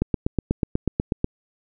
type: click train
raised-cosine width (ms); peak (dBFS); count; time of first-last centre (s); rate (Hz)
3; -7; 11; 0.02-1.244; 8.17
effects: none